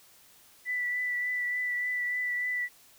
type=tone with vibrato; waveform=sine; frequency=1975.5 Hz; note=B6; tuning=in tune; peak=-28 dBFS; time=0.65-2.69 s; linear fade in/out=50 ms; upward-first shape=triangle; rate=3.4 Hz; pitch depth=19 cents each way; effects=white hiss -58 dBFS RMS until 2.98 s